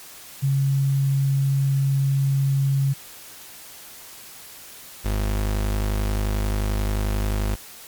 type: tone pair in turn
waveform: sine / 35% pulse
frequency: 137.1 / 51.35 Hz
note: C#3 / G#1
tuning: -19 / -19 cents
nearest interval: octave + perfect fourth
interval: 1700 cents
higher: first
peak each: -17 / -19 dBFS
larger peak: first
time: 0.42-2.94 / 5.04-7.56 s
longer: neither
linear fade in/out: 20 ms
effects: white hiss -42 dBFS RMS until 7.87 s + MP3 96 kbps